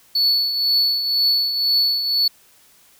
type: tone with tremolo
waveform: triangle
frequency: 4435 Hz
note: C#8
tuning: in tune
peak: -12 dBFS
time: 0.15-2.28 s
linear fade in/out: 5 ms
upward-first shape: triangle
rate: 2 Hz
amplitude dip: 60%
effects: white hiss -53 dBFS RMS until 2.99 s